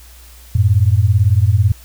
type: beating tone pair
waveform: sine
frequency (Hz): 91.9 / 109.9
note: F#2 / A2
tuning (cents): -11 / -2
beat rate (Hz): 18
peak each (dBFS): -12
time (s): 0.55-1.72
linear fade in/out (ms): 5
effects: added 60 Hz sine -39 dBFS peak until 1.84 s + white hiss -44 dBFS RMS until 1.84 s